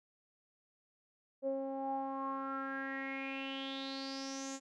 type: tone with low-pass filter sweep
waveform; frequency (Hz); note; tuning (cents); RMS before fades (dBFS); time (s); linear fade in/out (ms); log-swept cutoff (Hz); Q
sawtooth; 270; C#4; -45; -40; 1.42-4.6; 50; 540 to 7200; 7.7
effects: none